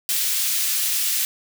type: high-pass noise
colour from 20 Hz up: white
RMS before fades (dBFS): -22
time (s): 0.09-1.25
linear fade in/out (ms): 0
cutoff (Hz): 2500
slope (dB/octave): 12
effects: none